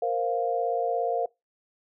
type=chord; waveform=sine; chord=Bb suspended second; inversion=none; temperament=equal; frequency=466.2 / 523.3 / 698.5 Hz; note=Bb4 / C5 / F5; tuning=0 / 0 / 0 cents; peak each=-28 / -31 / -27 dBFS; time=0.02-1.26 s; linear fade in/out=5 ms; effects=noise-tail reverb RT60 0.2 s tail -23 dB re dry